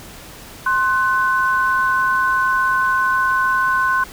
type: tone pair together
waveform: sine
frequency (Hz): 1052.8 / 1501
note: C6 / F#6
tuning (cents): +10 / +24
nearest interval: tritone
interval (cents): 614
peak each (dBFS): -17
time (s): 0.66-4.04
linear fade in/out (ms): 5
effects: pink hiss -38 dBFS RMS until 4.12 s